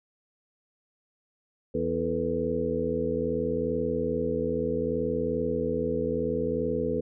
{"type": "harmonic tone with a mistuned harmonic", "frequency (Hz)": 82.41, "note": "E2", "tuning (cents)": 0, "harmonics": [1, 2, 3, 4, 5, 6], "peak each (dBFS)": [-38, -35, -32, -36, -30, -30], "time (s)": [1.74, 7.01], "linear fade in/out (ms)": 10, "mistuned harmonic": 5, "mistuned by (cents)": 89, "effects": []}